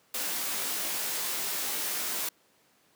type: noise with comb filter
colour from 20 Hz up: white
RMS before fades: -32 dBFS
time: 0.14-2.29 s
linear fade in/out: 5 ms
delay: 19 ms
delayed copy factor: -0.6
effects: pink hiss -65 dBFS RMS until 2.95 s + high-pass 200 Hz 12 dB/octave